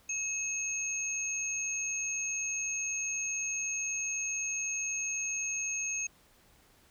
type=tone pair together; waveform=sine; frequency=2577 / 6487 Hz; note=E7 / G#8; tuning=-40 / -42 cents; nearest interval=octave + major third; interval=1598 cents; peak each=-36 / -33 dBFS; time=0.09-6.07 s; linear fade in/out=5 ms; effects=pink hiss -63 dBFS RMS until 6.9 s